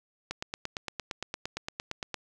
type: click train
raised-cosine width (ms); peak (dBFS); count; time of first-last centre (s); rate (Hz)
0.2; -16; 17; 0.31-2.143; 8.73
effects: none